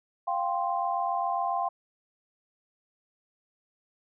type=chord; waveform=sine; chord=F suspended second; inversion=none; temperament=just; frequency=698.5 / 785.8 / 1047.7 Hz; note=F5 / G5 / C6; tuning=0 / +4 / +2 cents; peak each=-30 / -30 / -31 dBFS; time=0.27-1.69 s; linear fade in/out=10 ms; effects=none